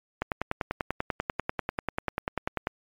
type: click train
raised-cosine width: 0.5 ms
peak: -12 dBFS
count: 26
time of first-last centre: 0.22-2.671 s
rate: 10.2 Hz
effects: MP3 96 kbps